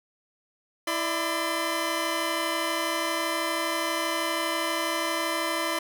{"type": "tone cluster", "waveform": "15% pulse", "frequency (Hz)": [329.5, 593, 1021], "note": ["E4", "D5", "C6"], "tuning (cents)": [-1, 17, -43], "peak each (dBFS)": -24, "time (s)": [0.87, 5.79], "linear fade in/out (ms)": 5, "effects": []}